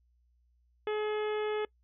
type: harmonic tone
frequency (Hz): 424.8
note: G#4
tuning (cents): +39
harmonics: 1 / 2 / 3 / 4 / 5 / 6 / 7 / 8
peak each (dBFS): -30 / -41 / -43 / -45 / -46 / -50 / -51 / -51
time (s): 0.87-1.65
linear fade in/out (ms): 2
effects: noise-tail reverb RT60 0.1 s tail -24 dB re dry + added 60 Hz sine -66 dBFS peak until 1.83 s